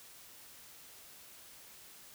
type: silence
effects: white hiss -55 dBFS RMS until 2.14 s